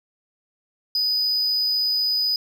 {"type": "tone", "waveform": "triangle", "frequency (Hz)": 4978, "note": "D#8", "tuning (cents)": 0, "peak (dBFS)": -18, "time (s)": [0.95, 2.36], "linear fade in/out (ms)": 2, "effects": []}